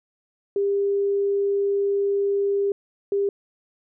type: tone bursts at uneven times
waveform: sine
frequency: 400 Hz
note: G4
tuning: 35 cents sharp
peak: -19 dBFS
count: 2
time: 0.56-2.72 / 3.12-3.29 s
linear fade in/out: 2 ms
effects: none